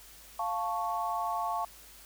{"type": "chord", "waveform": "sine", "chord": "F augmented", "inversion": "none", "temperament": "equal", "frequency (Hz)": [698.5, 880, 1108.7], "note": ["F5", "A5", "C#6"], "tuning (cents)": [0, 0, 0], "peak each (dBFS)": -34, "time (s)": [0.39, 1.65], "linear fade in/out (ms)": 5, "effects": ["added 50 Hz sine -59 dBFS peak until 2.05 s", "white hiss -53 dBFS RMS until 2.05 s"]}